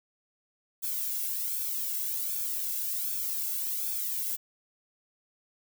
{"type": "noise with flanger", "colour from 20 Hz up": "violet", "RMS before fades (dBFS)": -32, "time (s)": [0.82, 4.37], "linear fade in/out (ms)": 20, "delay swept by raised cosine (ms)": [1, 1.67], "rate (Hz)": 1.3, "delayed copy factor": -0.8, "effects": []}